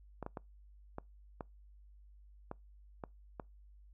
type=clicks; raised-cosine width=1 ms; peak=-27 dBFS; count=8; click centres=0.227 / 0.264 / 0.372 / 0.984 / 1.408 / 2.514 / 3.038 / 3.398 s; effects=noise-tail reverb RT60 0.2 s tail -25 dB re dry + added 50 Hz sine -56 dBFS peak until 3.93 s

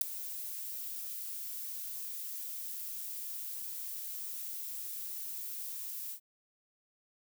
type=noise with ADSR envelope; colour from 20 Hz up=violet; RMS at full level=-22 dBFS; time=0.01-6.2 s; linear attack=6 ms; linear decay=4 ms; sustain=-19 dB; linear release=85 ms; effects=none

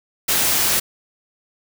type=noise; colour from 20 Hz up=white; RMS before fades=-18 dBFS; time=0.28-0.8 s; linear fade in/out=10 ms; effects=none

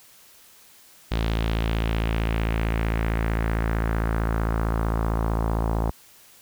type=tone with low-pass filter sweep; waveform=sawtooth; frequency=55.5 Hz; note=A1; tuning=16 cents sharp; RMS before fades=-24 dBFS; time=1.11-5.91 s; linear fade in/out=10 ms; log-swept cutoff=3800 to 910 Hz; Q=2; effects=white hiss -52 dBFS RMS until 6.41 s

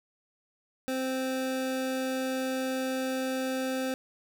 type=tone pair together; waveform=square; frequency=261.6 / 520.9 Hz; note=C4 / C5; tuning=0 / -8 cents; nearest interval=octave; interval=1192 cents; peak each=-32 / -33 dBFS; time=0.88-3.94 s; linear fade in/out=0 ms; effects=none

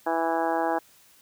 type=harmonic tone; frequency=164.81 Hz; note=E3; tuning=in tune; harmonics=2 / 3 / 4 / 5 / 6 / 7 / 8 / 9 / 10; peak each=-30 / -32 / -29 / -27 / -33 / -39 / -40 / -40 / -37 dBFS; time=0.06-0.79 s; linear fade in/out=10 ms; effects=white hiss -57 dBFS RMS until 1.21 s

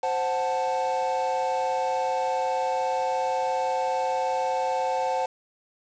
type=chord; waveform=triangle; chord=F# diminished; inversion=second; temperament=equal; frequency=523.3 / 740 / 880 Hz; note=C5 / F#5 / A5; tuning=0 / 0 / 0 cents; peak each=-26 / -26 / -26 dBFS; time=0.03-5.26 s; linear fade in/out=5 ms; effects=resampled to 16000 Hz + 7-bit

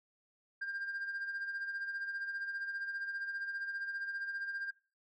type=tone with tremolo; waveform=sine; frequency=1597 Hz; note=G6; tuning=32 cents sharp; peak=-33 dBFS; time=0.61-4.71 s; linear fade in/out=10 ms; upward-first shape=sine; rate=15 Hz; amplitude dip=60%; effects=noise-tail reverb RT60 0.3 s tail -18 dB re dry + tanh soft clip ceiling -34 dBFS

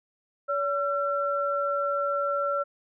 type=tone pair together; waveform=sine; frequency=569 / 1353.3 Hz; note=C#5 / E6; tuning=+45 / +45 cents; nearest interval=octave + minor third; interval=1500 cents; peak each=-27 dBFS; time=0.48-2.64 s; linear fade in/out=20 ms; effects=none

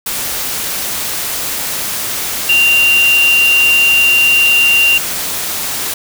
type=tone in noise; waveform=sine; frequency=2776 Hz; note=F7; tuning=11 cents flat; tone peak=-7 dBFS; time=2.49-4.98 s; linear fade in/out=5 ms; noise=white; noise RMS=-19 dBFS; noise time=0.06-5.94 s; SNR=+9 dB; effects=none

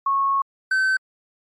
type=tone pair in turn; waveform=sine / triangle; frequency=1098 / 1536.3 Hz; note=C#6 / G6; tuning=-17 / -35 cents; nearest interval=tritone; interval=582 cents; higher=second; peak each=-17 / -15 dBFS; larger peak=second; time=0.06-0.42 / 0.71-0.97 s; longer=first; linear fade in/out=5 ms; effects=MP3 48 kbps

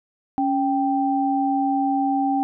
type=tone pair together; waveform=sine; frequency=277.2 / 784 Hz; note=C#4 / G5; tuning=0 / 0 cents; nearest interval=octave + tritone; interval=1800 cents; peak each=-21 dBFS; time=0.38-2.43 s; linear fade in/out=0 ms; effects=none

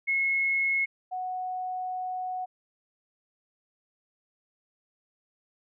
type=tone pair in turn; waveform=sine; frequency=2175 / 738.1 Hz; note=C#7 / F#5; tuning=-33 / -4 cents; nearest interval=octave + perfect fifth; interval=1871 cents; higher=first; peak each=-23 / -30 dBFS; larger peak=first; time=0.07-0.86 / 1.11-2.46 s; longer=second; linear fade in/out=20 ms; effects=none

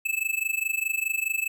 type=tone with amplitude modulation; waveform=square; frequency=2615 Hz; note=E7; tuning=15 cents flat; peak=-22 dBFS; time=0.05-1.48 s; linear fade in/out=10 ms; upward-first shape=sine; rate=24.8 Hz; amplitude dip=90%; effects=none

